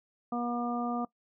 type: harmonic tone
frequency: 240 Hz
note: B3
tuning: 49 cents flat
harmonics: 1 / 2 / 3 / 4 / 5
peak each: -32 / -41 / -35 / -46 / -38 dBFS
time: 0.32-1.05 s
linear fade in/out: 5 ms
effects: noise-tail reverb RT60 0.1 s tail -21 dB re dry